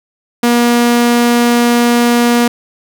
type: tone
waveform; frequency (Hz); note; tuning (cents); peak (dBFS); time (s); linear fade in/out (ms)
sawtooth; 238.8; A#3; +42; -4; 0.43-2.48; 5
effects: none